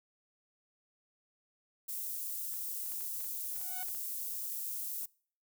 white high-pass noise, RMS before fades -39 dBFS, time 1.88-5.06 s, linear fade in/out 10 ms, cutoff 11000 Hz, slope 12 dB/octave
clicks, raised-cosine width 0.3 ms, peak -38 dBFS, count 9, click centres 2.537 / 2.92 / 3.008 / 3.206 / 3.244 / 3.564 / 3.615 / 3.885 / 3.949 s
sawtooth tone with exponential growth, 739 Hz, F#5, 2 cents flat, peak -37 dBFS, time 3.41-3.83 s, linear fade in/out 0 ms, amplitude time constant 91 ms
effects noise-tail reverb RT60 0.5 s tail -25 dB re dry

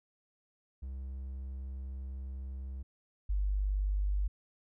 triangle / sine tone pair in turn, 66 / 49.44 Hz, C2 / G1, +16 / +15 cents, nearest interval perfect fourth, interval 501 cents, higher first, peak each -36 / -28 dBFS, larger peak second, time 0.82-2.83 / 3.29-4.28 s, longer first, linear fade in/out 10 ms, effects none

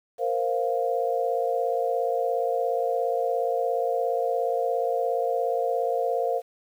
sine chord, Bb suspended second, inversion none, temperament equal, 466.2 / 523.3 / 698.5 Hz, Bb4 / C5 / F5, 0 / 0 / 0 cents, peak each -27 dBFS, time 0.18-6.42 s, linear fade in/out 50 ms, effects 9-bit

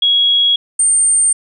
sine tone pair in turn, 3321 / 8752 Hz, G#7 / C#9, -1 / -23 cents, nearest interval octave + perfect fourth, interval 1678 cents, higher second, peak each -9 dBFS, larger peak neither, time 0.02-0.56 / 0.79-1.33 s, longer neither, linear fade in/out 5 ms, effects none

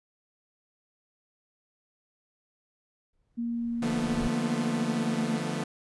brown noise with exponential growth, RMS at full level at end -35 dBFS, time 3.13-4.28 s, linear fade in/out 5 ms, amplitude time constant 250 ms
sine tone with pitch glide, 234.7 to 228.4 Hz, A#3 to A#3, +12 to -35 cents, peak -28 dBFS, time 3.37-5.4 s, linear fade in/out 20 ms, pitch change -47 cents, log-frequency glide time 4.61-5.16 s
sawtooth chord, B half-diminished seventh, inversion first, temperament equal with one note detuned, 149.57 / 174.61 / 220 / 246.9 Hz, D3 / F3 / A3 / B3, +32 / 0 / 0 / 0 cents, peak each -31 / -31 / -31 / -32 dBFS, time 3.82-5.64 s, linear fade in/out 5 ms
effects resampled to 24000 Hz

